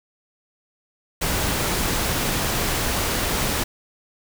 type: noise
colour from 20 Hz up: pink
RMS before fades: -23 dBFS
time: 1.21-3.64 s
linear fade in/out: 10 ms
effects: none